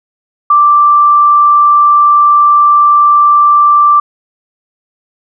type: tone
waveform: sine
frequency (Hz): 1174.7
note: D6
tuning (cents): 0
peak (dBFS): -3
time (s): 0.5-4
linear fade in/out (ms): 5
effects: none

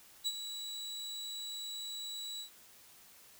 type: tone with ADSR envelope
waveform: 35% pulse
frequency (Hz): 3914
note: B7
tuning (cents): -16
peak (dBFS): -28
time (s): 0.24-2.5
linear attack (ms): 29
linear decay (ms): 45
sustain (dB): -10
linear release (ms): 100
effects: white hiss -59 dBFS RMS until 3.39 s

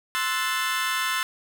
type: chord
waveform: 25% pulse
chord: F# half-diminished seventh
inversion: second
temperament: equal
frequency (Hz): 1046.5 / 1318.5 / 1480 / 1760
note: C6 / E6 / F#6 / A6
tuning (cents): 0 / 0 / 0 / 0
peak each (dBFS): -25 / -26 / -28 / -25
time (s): 0.15-1.23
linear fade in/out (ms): 0
effects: none

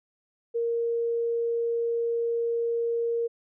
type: tone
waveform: sine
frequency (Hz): 466.2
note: A#4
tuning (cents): 0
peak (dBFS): -24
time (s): 0.54-3.28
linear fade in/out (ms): 20
effects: none

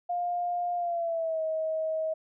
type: tone with pitch glide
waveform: sine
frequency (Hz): 705 to 635.4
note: F5 to D#5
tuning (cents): +16 to +36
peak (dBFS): -27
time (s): 0.09-2.14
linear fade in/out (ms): 10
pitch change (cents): -180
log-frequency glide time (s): 0.76-1.42
effects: none

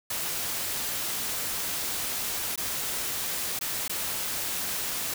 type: noise with dropouts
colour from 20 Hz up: white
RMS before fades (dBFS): -31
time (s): 0.1-5.14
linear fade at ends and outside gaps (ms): 5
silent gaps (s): 2.559-2.576 / 3.591-3.61 / 3.88-3.895
effects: none

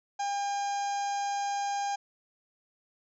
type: harmonic tone with a mistuned harmonic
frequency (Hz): 804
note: G5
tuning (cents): +44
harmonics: 1 / 2 / 3 / 4 / 5 / 6 / 7 / 8 / 9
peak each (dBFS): -29 / -43 / -47 / -49 / -51 / -48 / -52 / -44 / -53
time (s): 0.19-1.96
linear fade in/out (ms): 10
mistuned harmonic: 6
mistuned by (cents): +40
effects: none

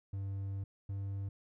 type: tone pair in turn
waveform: triangle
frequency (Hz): 98 / 98.57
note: G2 / G2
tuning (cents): 0 / +10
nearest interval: unison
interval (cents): 10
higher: second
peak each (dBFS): -34 / -34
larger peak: neither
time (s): 0.13-0.64 / 0.89-1.29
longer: first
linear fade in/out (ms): 5
effects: none

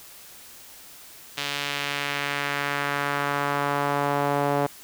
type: tone with band-pass filter sweep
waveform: sawtooth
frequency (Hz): 142.9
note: D3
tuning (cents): -47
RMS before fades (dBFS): -26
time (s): 1.37-4.67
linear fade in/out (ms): 10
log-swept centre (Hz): 3400 to 670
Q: 1.3
effects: white hiss -46 dBFS RMS until 4.83 s

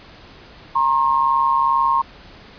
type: tone pair together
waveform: sine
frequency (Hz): 931 / 1073.2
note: A#5 / C6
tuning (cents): -2 / +44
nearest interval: major second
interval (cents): 246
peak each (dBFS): -18 / -16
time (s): 0.75-2.02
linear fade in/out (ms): 10
effects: pink hiss -43 dBFS RMS until 2.58 s + resampled to 11025 Hz

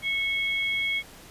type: tone pair together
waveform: sine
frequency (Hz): 2200 / 3296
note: C#7 / G#7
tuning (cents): -14 / -14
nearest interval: perfect fifth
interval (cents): 700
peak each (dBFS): -25 / -31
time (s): 0.02-1.03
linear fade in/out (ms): 50
effects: pink hiss -48 dBFS RMS until 1.3 s + resampled to 32000 Hz

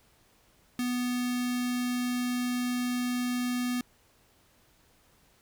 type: tone with notch filter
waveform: square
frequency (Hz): 246.9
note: B3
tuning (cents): 0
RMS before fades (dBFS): -30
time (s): 0.79-3.81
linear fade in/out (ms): 2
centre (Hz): 590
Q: 0.58
effects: pink hiss -64 dBFS RMS until 5.41 s

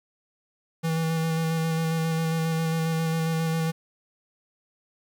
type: tone with vibrato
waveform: square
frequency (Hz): 162.4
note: E3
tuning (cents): -26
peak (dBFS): -24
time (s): 0.83-3.72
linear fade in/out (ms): 20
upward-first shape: square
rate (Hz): 7.4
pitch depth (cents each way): 14
effects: 10-bit

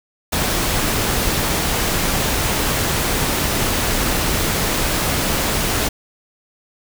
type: noise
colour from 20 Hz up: pink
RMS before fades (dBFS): -19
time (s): 0.32-5.89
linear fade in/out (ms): 10
effects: none

